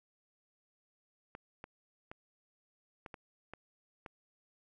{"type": "clicks", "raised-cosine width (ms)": 0.5, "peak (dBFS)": -30, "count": 7, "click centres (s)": [1.351, 1.641, 2.115, 3.062, 3.142, 3.536, 4.062], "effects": []}